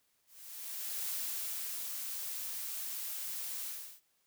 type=noise with ADSR envelope; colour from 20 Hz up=blue; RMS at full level=-37 dBFS; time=0.26-4.01 s; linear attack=820 ms; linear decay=700 ms; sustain=-3 dB; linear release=360 ms; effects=white hiss -75 dBFS RMS until 4.26 s